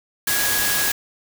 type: tone in noise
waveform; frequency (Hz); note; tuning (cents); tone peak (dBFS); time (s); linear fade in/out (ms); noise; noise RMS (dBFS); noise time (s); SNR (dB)
sine; 1661.2; G#6; 0; -25; 0.27-0.92; 5; white; -21; 0.27-0.92; -7
effects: none